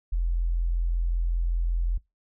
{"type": "tone", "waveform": "sine", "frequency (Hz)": 42.64, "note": "F1", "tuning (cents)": -41, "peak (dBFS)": -22, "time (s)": [0.12, 1.98], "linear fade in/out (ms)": 10, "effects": ["noise-tail reverb RT60 0.2 s tail -23 dB re dry"]}